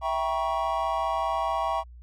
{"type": "chord", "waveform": "triangle", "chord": "E diminished seventh", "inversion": "none", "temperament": "equal with one note detuned", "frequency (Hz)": [659.3, 784, 954.1, 1108.7], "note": ["E5", "G5", "Bb5", "Db6"], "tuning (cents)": [0, 0, 40, 0], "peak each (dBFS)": -28, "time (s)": [0.01, 1.84], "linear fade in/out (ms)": 50, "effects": ["added 60 Hz sine -43 dBFS peak until 2.02 s", "MP3 96 kbps"]}